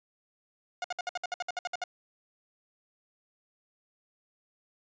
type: tone bursts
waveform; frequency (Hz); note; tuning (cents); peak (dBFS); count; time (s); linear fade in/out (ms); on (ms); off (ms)
sawtooth; 719; F#5; -50; -27; 13; 0.82-1.839; 2; 23; 60
effects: resampled to 16000 Hz